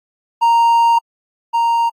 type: tone pair in turn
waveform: triangle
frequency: 930 / 930 Hz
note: A#5 / A#5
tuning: -4 / -4 cents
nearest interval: unison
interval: 0 cents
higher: neither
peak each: -7 / -10 dBFS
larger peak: first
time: 0.41-0.99 / 1.53-1.9 s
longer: first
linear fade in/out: 20 ms
effects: AAC 48 kbps